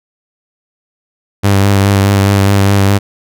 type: tone with vibrato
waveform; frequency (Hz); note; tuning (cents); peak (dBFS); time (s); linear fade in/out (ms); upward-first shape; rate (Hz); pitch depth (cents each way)
sawtooth; 99.2; G2; +21; -3; 1.43-2.99; 20; sine; 4.8; 23
effects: none